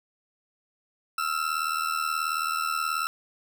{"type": "ring-modulated tone", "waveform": "40% pulse", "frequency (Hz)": 1335, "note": "E6", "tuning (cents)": 22, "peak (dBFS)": -22, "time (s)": [1.18, 3.07], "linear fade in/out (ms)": 0, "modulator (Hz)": 39.3, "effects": []}